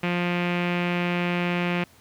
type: tone with low-pass filter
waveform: sawtooth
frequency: 175.7 Hz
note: F3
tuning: 11 cents sharp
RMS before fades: -25 dBFS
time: 0.03-1.84 s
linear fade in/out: 5 ms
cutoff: 2500 Hz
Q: 3.6
effects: pink hiss -55 dBFS RMS until 2 s + high-pass 60 Hz 12 dB/octave